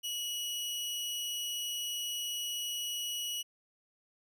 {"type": "tone with amplitude modulation", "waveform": "sawtooth", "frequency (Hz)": 2917, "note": "F#7", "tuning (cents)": -25, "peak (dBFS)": -30, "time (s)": [0.03, 3.43], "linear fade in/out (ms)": 20, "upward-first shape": "sine", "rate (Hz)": 292, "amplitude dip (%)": 30, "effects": []}